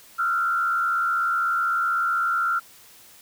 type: tone with frequency modulation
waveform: sine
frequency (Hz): 1374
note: F6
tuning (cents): -29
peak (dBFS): -20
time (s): 0.18-2.6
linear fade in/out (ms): 20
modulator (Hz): 76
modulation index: 0.76
effects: white hiss -50 dBFS RMS until 3.21 s